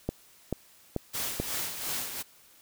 click train, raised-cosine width 2 ms, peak -15 dBFS, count 4, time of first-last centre 0.09-1.4 s, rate 2.29 Hz
white noise with tremolo, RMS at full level -32 dBFS, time 1.13-2.23 s, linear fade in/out 20 ms, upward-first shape sine, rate 2.8 Hz, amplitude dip 55%
effects white hiss -58 dBFS RMS until 2.61 s

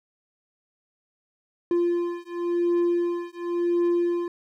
triangle beating tone pair, 346.2 / 347.13 Hz, F4 / F4, -15 / -10 cents, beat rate 0.93 Hz, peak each -23 dBFS, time 1.71-4.28 s, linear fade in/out 2 ms, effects none

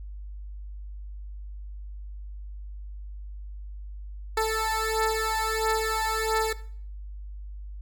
15% pulse beating tone pair, 440 / 441.5 Hz, A4 / A4, 0 / +6 cents, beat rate 1.5 Hz, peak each -21 / -21 dBFS, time 4.37-6.53 s, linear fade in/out 5 ms, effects noise-tail reverb RT60 0.5 s tail -17 dB re dry + added 50 Hz sine -36 dBFS peak until 7.81 s

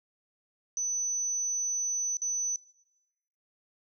sine tone with dropouts, 6000 Hz, F#8, 23 cents sharp, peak -28 dBFS, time 0.77-2.56 s, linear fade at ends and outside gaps 1 ms, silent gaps 2.17-2.218 s, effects noise-tail reverb RT60 1.0 s tail -21 dB re dry

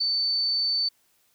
sine tone, 4531 Hz, C#8, 37 cents sharp, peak -22 dBFS, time 0-0.89 s, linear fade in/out 10 ms, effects white hiss -66 dBFS RMS until 1.34 s

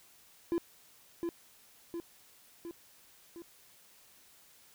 triangle tone with echo, 340 Hz, F4, 46 cents flat, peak -26 dBFS, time 0.52-0.58 s, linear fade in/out 0 ms, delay 710 ms, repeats 4, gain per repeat -4 dB, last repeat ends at 3.42 s, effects white hiss -61 dBFS RMS until 4.74 s

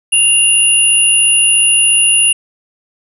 sine tone pair together, 2794 / 9957 Hz, F7 / D#9, 0 / 0 cents, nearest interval octave + minor seventh, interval 2200 cents, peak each -10 dBFS, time 0.12-2.33 s, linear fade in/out 10 ms, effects none

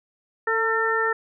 harmonic tone with a mistuned harmonic, 450.8 Hz, A4, 42 cents sharp, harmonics 1 / 2 / 3 / 4, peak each -25 / -29 / -25 / -24 dBFS, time 0.47-1.13 s, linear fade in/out 5 ms, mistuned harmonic 1, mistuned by -16 cents, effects none

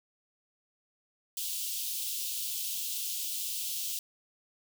white high-pass noise, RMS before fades -35 dBFS, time 1.37-3.99 s, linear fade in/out 2 ms, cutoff 2800 Hz, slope 48 dB/octave, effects none

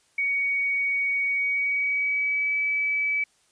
sine tone with pitch glide, 2243 to 2294 Hz, C#7 to D7, +20 to -41 cents, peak -22 dBFS, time 0.18-3.24 s, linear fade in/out 5 ms, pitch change +39 cents, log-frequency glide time 1.29-2.57 s, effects white hiss -64 dBFS RMS until 3.51 s + resampled to 22050 Hz

